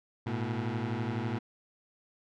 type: beating tone pair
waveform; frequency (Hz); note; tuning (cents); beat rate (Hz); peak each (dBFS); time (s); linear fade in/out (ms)
20% pulse; 108.7 / 120.7; A2 / B2; -21 / -39; 12; -29 / -29; 0.26-1.39; 10
effects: low-pass 3000 Hz 12 dB/octave